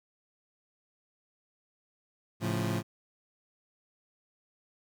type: chord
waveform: 25% pulse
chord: A augmented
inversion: none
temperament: equal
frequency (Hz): 110 / 138.59 / 174.61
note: A2 / C#3 / E#3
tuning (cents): 0 / 0 / 0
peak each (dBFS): -28 / -33 / -30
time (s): 2.4-2.83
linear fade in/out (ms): 50
effects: none